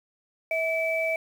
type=tone pair together; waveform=sine; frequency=647.8 / 2305 Hz; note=E5 / D7; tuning=-30 / -33 cents; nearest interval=octave + minor seventh; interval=2197 cents; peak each=-26 / -27 dBFS; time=0.51-1.16 s; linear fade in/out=2 ms; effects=8-bit